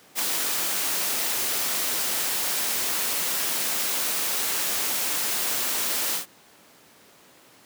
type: noise with ADSR envelope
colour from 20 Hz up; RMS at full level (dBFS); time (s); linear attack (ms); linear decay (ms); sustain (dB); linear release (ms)
white; -24; 0.15-6.26; 43; 4; -2; 110
effects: pink hiss -53 dBFS RMS until 7.65 s + high-pass 200 Hz 12 dB/octave